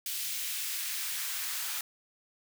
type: noise with high-pass filter sweep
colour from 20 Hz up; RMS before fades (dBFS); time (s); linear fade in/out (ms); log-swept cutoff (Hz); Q
white; -35; 0.06-1.81; 2; 2800 to 1200; 1
effects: none